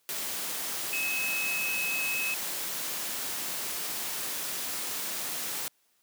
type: tone in noise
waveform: sine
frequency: 2576 Hz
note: E7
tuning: 41 cents flat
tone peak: -29 dBFS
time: 0.93-2.34 s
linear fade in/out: 0 ms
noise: white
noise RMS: -34 dBFS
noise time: 0.09-5.68 s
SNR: +2 dB
effects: white hiss -70 dBFS RMS until 6.02 s + high-pass 150 Hz 12 dB/octave